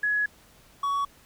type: tone pair in turn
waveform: sine / triangle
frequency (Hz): 1684 / 1123.9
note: G#6 / C#6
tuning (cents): +24 / +24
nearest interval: perfect fifth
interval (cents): 700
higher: first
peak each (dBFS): -22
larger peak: neither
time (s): 0.03-0.26 / 0.83-1.05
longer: first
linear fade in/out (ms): 5
effects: pink hiss -56 dBFS RMS until 1.25 s